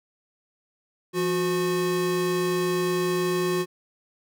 square tone pair together, 171.36 / 363.1 Hz, F3 / F#4, -33 / -33 cents, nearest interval octave + minor second, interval 1300 cents, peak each -30 / -24 dBFS, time 1.13-3.66 s, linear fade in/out 50 ms, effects none

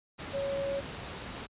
sine tone in noise, 554.4 Hz, C#5, in tune, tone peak -30 dBFS, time 0.33-0.81 s, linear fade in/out 20 ms, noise pink, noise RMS -40 dBFS, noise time 0.18-1.47 s, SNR +7 dB, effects high-pass 60 Hz 12 dB/octave + resampled to 8000 Hz

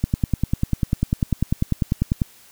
click train, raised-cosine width 5 ms, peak -6 dBFS, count 23, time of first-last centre 0.04-2.218 s, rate 10.1 Hz, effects white hiss -50 dBFS RMS until 2.51 s

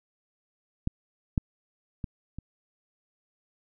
clicks, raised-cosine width 5 ms, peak -14 / -11 / -20 / -25 dBFS, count 4, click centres 0.874 / 1.378 / 2.042 / 2.386 s, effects none

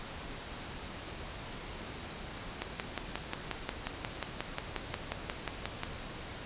click train, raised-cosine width 0.3 ms, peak -17 dBFS, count 19, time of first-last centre 2.62-5.834 s, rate 5.6 Hz, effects pink hiss -43 dBFS RMS until 6.45 s + resampled to 8000 Hz

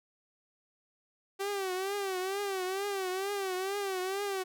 sawtooth tone with vibrato, 386.2 Hz, G4, 26 cents flat, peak -28 dBFS, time 1.39-4.44 s, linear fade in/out 20 ms, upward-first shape triangle, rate 2.2 Hz, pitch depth 110 cents each way, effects none

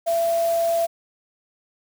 sine tone in noise, 672 Hz, E5, 33 cents sharp, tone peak -18 dBFS, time 0.06-0.87 s, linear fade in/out 20 ms, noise white, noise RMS -36 dBFS, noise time 0.06-0.87 s, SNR +15 dB, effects none

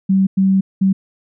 sine tone bursts at uneven times, 192.1 Hz, G3, 35 cents flat, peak -10 dBFS, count 3, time 0.09-0.27 / 0.37-0.61 / 0.81-0.93 s, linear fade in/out 10 ms, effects none

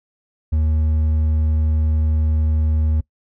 triangle tone with hard clipping, 77.78 Hz, D#2, in tune, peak -16 dBFS, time 0.52-3.01 s, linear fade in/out 10 ms, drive 7 dB, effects noise-tail reverb RT60 0.1 s tail -22 dB re dry

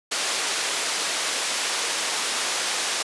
white band-pass noise, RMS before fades -26 dBFS, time 0.11-3.03 s, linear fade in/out 10 ms, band 380 to 7000 Hz, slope 12 dB/octave, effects resampled to 24000 Hz

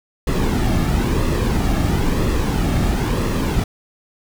brown noise with flanger, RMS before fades -18 dBFS, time 0.27-3.64 s, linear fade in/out 5 ms, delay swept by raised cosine 1.3 to 2.05 ms, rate 1 Hz, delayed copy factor -0.5, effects none

